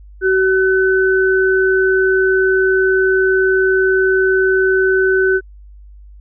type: tone pair together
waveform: sine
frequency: 379 / 1509 Hz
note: F#4 / F#6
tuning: +42 / +34 cents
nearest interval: 2 octaves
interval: 2392 cents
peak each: -12 / -15 dBFS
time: 0.21-5.41 s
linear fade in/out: 50 ms
effects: added 50 Hz sine -36 dBFS peak until 6.2 s